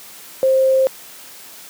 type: tone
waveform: sine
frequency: 528 Hz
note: C5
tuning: 16 cents sharp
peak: -11 dBFS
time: 0.43-0.87 s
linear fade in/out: 0 ms
effects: white hiss -39 dBFS RMS until 1.69 s + high-pass 150 Hz 12 dB/octave